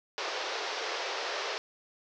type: band-pass noise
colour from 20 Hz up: pink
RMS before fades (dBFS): -35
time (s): 0.18-1.58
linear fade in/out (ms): 0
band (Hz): 390 to 5800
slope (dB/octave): 48
effects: none